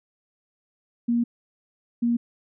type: tone bursts at uneven times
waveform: sine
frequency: 236.5 Hz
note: A#3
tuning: 25 cents sharp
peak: -19 dBFS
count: 2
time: 1.08-1.24 / 2.02-2.17 s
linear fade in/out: 10 ms
effects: none